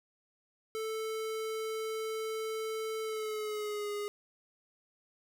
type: tone with pitch glide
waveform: square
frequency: 440 to 412.9 Hz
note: A4 to G#4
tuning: 0 to -10 cents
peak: -35 dBFS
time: 0.75-4.08 s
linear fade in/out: 0 ms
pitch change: -110 cents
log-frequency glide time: 3.02-3.9 s
effects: none